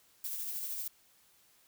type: noise with tremolo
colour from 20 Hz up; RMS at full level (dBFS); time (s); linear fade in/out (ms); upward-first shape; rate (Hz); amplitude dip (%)
violet; -37; 0.24-0.88; 5; sine; 13; 35
effects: white hiss -66 dBFS RMS until 1.67 s